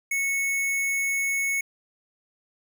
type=tone; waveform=square; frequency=2205 Hz; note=C#7; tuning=10 cents flat; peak=-24 dBFS; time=0.11-1.61 s; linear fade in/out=5 ms; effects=none